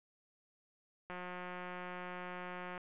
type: click train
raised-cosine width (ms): 0.5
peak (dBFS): -30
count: 303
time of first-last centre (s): 1.1-2.778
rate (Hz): 180
effects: resampled to 8000 Hz